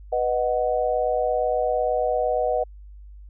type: chord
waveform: sine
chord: B major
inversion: none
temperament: equal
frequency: 493.9 / 622.3 / 740 Hz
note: B4 / D#5 / F#5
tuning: 0 / 0 / 0 cents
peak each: -24 / -24 / -25 dBFS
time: 0.12-2.64 s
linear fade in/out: 10 ms
effects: added 50 Hz sine -40 dBFS peak until 3.29 s